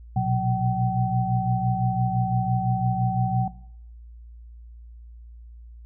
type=tone cluster; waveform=sine; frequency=118.4 / 124.3 / 182 / 763 Hz; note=A#2 / B2 / F#3 / G5; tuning=+27 / +12 / -28 / -47 cents; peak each=-26 dBFS; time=0.16-3.48 s; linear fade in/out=5 ms; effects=noise-tail reverb RT60 0.6 s tail -17 dB re dry + added 58 Hz sine -41 dBFS peak until 5.85 s